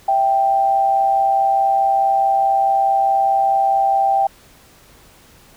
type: tone pair together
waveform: sine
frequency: 659.3 / 784 Hz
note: E5 / G5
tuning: 0 / 0 cents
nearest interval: minor third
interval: 300 cents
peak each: -22 / -13 dBFS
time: 0.08-4.27 s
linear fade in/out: 5 ms
effects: pink hiss -48 dBFS RMS until 5.56 s